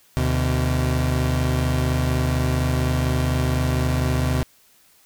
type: tone pair together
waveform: 30% pulse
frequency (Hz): 75.58 / 127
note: D#2 / B2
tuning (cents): -50 / +49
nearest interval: major sixth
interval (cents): 899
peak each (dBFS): -19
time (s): 0.17-4.43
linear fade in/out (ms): 0
effects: white hiss -56 dBFS RMS until 5.05 s